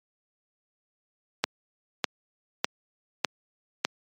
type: click train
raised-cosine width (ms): 0.2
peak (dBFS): -4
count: 5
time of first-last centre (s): 1.44-3.85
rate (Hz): 1.66
effects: high-pass 200 Hz 12 dB/octave + MP3 96 kbps